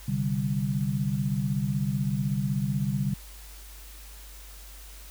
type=chord; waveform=sine; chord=C suspended second; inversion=none; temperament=equal; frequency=130.81 / 146.83 / 196 Hz; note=C3 / D3 / G3; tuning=0 / 0 / 0 cents; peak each=-29 dBFS; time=0.08-3.14 s; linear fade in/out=5 ms; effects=added 50 Hz sine -44 dBFS peak until 5.1 s + white hiss -49 dBFS RMS until 5.1 s